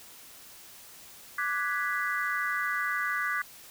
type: chord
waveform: sine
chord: G# half-diminished seventh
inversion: second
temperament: equal with one note detuned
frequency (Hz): 1174.7 / 1480 / 1667 / 1975.5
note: D6 / F#6 / G#6 / B6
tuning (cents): 0 / 0 / +6 / 0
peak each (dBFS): -33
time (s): 1.38-3.42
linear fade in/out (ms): 5
effects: white hiss -50 dBFS RMS until 3.7 s